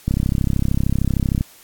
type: click train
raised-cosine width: 5 ms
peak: -6 dBFS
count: 45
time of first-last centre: 0.08-1.409 s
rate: 33.1 Hz
effects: white hiss -47 dBFS RMS until 1.63 s + AAC 64 kbps